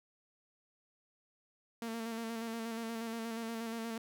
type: tone with vibrato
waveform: sawtooth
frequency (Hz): 227.9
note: A#3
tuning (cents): -39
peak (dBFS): -34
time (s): 1.82-3.98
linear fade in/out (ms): 2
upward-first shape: square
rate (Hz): 8.4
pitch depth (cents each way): 26
effects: none